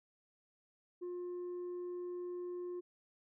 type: tone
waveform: sine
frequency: 355.5 Hz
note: F4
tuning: 31 cents sharp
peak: -37 dBFS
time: 1.01-2.81 s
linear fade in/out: 20 ms
effects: tanh soft clip ceiling -39 dBFS